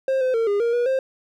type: tone with pitch steps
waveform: triangle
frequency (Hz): 531 / 514 / 455.9 / 406.5 / 468.4 / 481.6 / 528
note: C5 / C5 / A#4 / G#4 / A#4 / B4 / C5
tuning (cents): +25 / -31 / -39 / -37 / +8 / -44 / +16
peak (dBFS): -16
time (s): 0.08-0.99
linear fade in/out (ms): 2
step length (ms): 130
effects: none